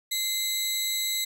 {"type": "tone pair together", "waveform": "20% pulse", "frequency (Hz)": [2074, 3910], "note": ["C7", "B7"], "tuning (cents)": [-16, -18], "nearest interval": "major seventh", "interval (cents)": 1098, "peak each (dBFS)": [-28, -21], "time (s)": [0.11, 1.25], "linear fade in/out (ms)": 10, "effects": []}